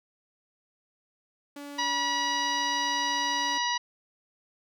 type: tone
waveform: sawtooth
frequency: 286.5 Hz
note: D4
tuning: 43 cents flat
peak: -35 dBFS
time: 1.56-3.58 s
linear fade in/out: 5 ms
type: harmonic tone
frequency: 967 Hz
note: B5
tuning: 37 cents flat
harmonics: 1 / 2 / 3 / 4 / 5 / 6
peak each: -29 / -32 / -34 / -35 / -36 / -37 dBFS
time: 1.78-3.78 s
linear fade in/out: 10 ms
effects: none